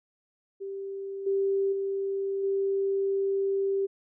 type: tone with level steps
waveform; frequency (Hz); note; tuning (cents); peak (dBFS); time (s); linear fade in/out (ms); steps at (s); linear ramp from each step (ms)
sine; 392; G4; 0; -33 / -23 / -27 / -24; 0.6-3.87; 20; 1.26 / 1.72 / 2.43; 10
effects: none